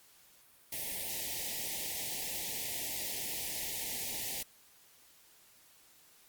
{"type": "band-stop noise", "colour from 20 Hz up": "white", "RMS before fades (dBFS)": -38, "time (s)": [0.72, 4.43], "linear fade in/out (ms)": 5, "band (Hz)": [920, 1800], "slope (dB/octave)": 96, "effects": ["white hiss -62 dBFS RMS until 6.28 s", "Opus 48 kbps"]}